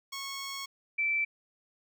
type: tone pair in turn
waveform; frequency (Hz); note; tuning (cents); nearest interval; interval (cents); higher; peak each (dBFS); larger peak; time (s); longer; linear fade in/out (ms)
10% pulse / sine; 1099 / 2329; C#6 / D7; -15 / -15; octave + minor second; 1300; second; -28 / -26; second; 0.12-0.66 / 0.98-1.25; first; 10
effects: none